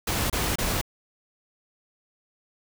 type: noise bursts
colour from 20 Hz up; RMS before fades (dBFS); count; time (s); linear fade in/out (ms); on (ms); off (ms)
pink; -26; 3; 0.07-0.814; 5; 230; 27
effects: none